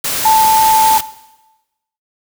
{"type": "tone in noise", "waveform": "sine", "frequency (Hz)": 880, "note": "A5", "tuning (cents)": 0, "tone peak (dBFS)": -7, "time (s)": [0.25, 0.98], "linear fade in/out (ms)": 5, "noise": "white", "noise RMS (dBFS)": -18, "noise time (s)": [0.04, 1.01], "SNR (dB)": 8, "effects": ["noise-tail reverb RT60 1.0 s tail -17 dB re dry"]}